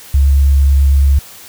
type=tone with vibrato; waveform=sine; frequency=69.3 Hz; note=C#2; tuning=in tune; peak=-6 dBFS; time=0.14-1.19 s; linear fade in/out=5 ms; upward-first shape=sine; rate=9.1 Hz; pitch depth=11 cents each way; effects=white hiss -36 dBFS RMS until 1.48 s